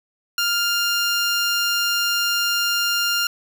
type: tone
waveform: 15% pulse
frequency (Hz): 1400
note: F6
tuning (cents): +4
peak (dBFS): -12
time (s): 0.38-3.27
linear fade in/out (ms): 2
effects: none